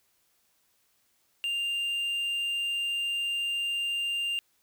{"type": "tone with quantisation", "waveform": "triangle", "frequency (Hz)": 2794, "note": "F7", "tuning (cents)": 0, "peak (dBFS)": -26, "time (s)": [1.44, 4.39], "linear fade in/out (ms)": 0, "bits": 9, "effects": ["white hiss -70 dBFS RMS until 4.62 s"]}